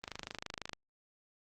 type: click train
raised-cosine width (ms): 0.2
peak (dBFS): -22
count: 19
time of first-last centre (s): 0.04-0.732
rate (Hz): 26
effects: Opus 32 kbps